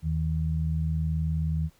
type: tone pair together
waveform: sine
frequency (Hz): 79.35 / 158.7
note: D#2 / D#3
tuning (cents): +35 / +35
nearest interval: octave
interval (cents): 1200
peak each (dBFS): -27 / -27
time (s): 0.02-1.7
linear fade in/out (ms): 50
effects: pink hiss -63 dBFS RMS until 1.79 s